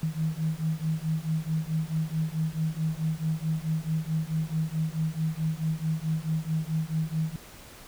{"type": "beating tone pair", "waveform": "sine", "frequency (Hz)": [156.6, 161.2], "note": ["D#3", "E3"], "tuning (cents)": [11, -38], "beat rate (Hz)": 4.6, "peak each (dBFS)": -29, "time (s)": [0.03, 7.36], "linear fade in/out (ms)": 2, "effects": ["pink hiss -48 dBFS RMS until 7.87 s"]}